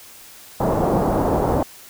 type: low-pass noise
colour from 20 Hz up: white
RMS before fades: -19 dBFS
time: 0.6-1.63 s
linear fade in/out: 5 ms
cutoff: 810 Hz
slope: 24 dB/octave
effects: white hiss -43 dBFS RMS until 1.89 s